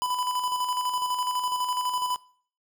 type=tone with tremolo; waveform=square; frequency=997 Hz; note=B5; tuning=16 cents sharp; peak=-25 dBFS; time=0.02-2.16 s; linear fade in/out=0 ms; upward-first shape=square; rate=12 Hz; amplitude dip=45%; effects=noise-tail reverb RT60 0.5 s tail -21 dB re dry